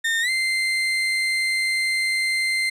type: tone with pitch glide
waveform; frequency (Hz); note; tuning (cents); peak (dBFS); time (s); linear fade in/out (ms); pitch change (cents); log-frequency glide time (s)
35% pulse; 1824 to 2083; A#6 to C7; -38 to -8; -18; 0.04-2.7; 10; +230; 0.21-0.3
effects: low-pass 10000 Hz 12 dB/octave